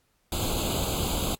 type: noise with comb filter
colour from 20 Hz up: pink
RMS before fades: -28 dBFS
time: 0.32-1.35 s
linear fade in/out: 2 ms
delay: 0.27 ms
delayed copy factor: +0.95
effects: pink hiss -70 dBFS RMS until 1.39 s + AAC 64 kbps